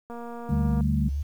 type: click train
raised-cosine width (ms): 1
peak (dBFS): -26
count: 168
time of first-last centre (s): 0.1-0.808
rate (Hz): 236
type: chord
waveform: sine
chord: D suspended fourth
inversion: none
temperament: just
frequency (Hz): 146.83 / 195.78 / 220.2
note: D3 / G3 / A3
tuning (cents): 0 / -2 / +2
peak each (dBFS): -26 / -29 / -27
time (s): 0.49-1.09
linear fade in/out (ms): 5
type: tone with vibrato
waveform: sine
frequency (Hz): 72.4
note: D2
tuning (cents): -24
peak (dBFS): -25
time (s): 0.51-1.23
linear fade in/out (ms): 10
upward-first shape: triangle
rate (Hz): 3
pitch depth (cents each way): 120
effects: 9-bit